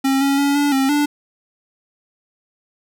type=tone with pitch steps; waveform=square; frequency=269.6 / 276.9 / 282.1 / 287.9 / 268.3 / 292.4 Hz; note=C#4 / C#4 / C#4 / D4 / C4 / D4; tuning=-48 / -2 / +30 / -34 / +44 / -7 cents; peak=-15 dBFS; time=0.04-1.06 s; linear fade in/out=10 ms; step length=170 ms; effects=none